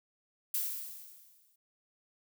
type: noise with exponential decay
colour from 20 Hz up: violet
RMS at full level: -31 dBFS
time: 0.54-1.56 s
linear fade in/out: 5 ms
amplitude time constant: 220 ms
effects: none